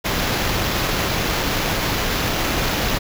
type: noise with sample-and-hold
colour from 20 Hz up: pink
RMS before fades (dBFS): -21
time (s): 0.04-2.99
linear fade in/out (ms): 20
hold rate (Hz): 8820
effects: none